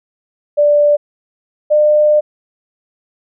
sine tone pair in turn, 587.3 / 601.4 Hz, D5 / D5, 0 / +41 cents, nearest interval unison, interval 41 cents, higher second, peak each -7 dBFS, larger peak neither, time 0.57-0.97 / 1.7-2.21 s, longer second, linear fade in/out 20 ms, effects none

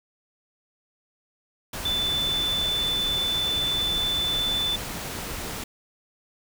sine tone in noise, 3510 Hz, A7, 5 cents flat, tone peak -23 dBFS, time 1.85-4.76 s, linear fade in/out 5 ms, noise pink, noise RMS -33 dBFS, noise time 1.73-5.64 s, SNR +7 dB, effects none

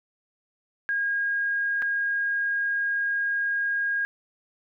sine tone with dropouts, 1629 Hz, G#6, 34 cents flat, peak -23 dBFS, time 0.89-4.05 s, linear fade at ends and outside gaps 0 ms, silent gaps 1.82-1.824 s, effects none

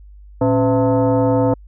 sine tone with frequency modulation, 115.6 Hz, A#2, 14 cents flat, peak -12 dBFS, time 0.41-1.54 s, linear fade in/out 5 ms, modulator 390 Hz, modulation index 1.6, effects added 50 Hz sine -38 dBFS peak until 1.67 s

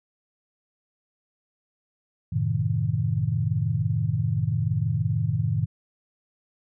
sine chord, F# diminished seventh, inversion none, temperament equal with one note detuned, 92.5 / 110 / 130.81 / 156.74 Hz, F#2 / A2 / C3 / Eb3, 0 / 0 / 0 / +13 cents, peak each -31 / -25 / -28 / -27 dBFS, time 2.32-5.66 s, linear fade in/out 10 ms, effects none

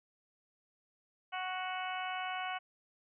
harmonic tone with a mistuned harmonic, 370 Hz, F#4, in tune, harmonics 2 / 3 / 4 / 5 / 6 / 7 / 8, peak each -39 / -43 / -43 / -51 / -45 / -48 / -46 dBFS, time 1.32-2.59 s, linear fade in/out 20 ms, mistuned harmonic 5, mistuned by +20 cents, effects none

